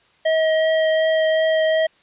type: tone with vibrato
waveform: square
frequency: 636 Hz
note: D#5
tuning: 38 cents sharp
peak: -16 dBFS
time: 0.25-1.87 s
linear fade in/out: 10 ms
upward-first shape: triangle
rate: 2.7 Hz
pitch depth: 11 cents each way
effects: white hiss -57 dBFS RMS until 2.02 s + resampled to 8000 Hz